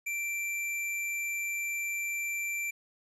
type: tone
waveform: square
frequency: 2349 Hz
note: D7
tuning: in tune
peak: -32 dBFS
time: 0.06-2.71 s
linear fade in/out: 10 ms
effects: resampled to 32000 Hz + 11-bit

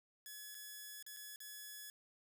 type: tone with dropouts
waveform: 5% pulse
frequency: 1700 Hz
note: G#6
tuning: 40 cents sharp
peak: -38 dBFS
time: 0.26-1.9 s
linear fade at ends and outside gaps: 1 ms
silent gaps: 0.546-0.55 / 1.026-1.064 / 1.165-1.169 / 1.36-1.403 s
effects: 11-bit

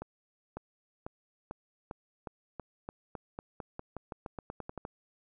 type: accelerating click train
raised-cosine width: 1 ms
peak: -25 dBFS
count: 21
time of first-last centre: 0.02-4.851 s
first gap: 550 ms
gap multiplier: 0.9
effects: none

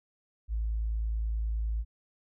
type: tone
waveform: sine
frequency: 54.8 Hz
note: A1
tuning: 6 cents flat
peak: -27 dBFS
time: 0.48-1.85 s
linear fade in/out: 50 ms
effects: tanh soft clip ceiling -23 dBFS

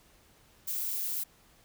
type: noise with amplitude modulation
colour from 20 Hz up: violet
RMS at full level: -31 dBFS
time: 0.67-1.24 s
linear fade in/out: 10 ms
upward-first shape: sine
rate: 197 Hz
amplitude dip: 55%
effects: pink hiss -62 dBFS RMS until 1.64 s

